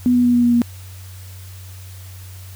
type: tone with pitch steps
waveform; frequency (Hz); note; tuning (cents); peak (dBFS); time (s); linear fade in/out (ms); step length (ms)
sine; 246.9 / 245.1 / 243.2 / 241.4 / 239.6 / 237.8; B3 / B3 / B3 / B3 / A#3 / A#3; 0 / -13 / -26 / -39 / +48 / +35; -11; 0.06-0.618; 0; 93
effects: added 93 Hz sine -34 dBFS peak until 2.55 s + white hiss -44 dBFS RMS until 2.55 s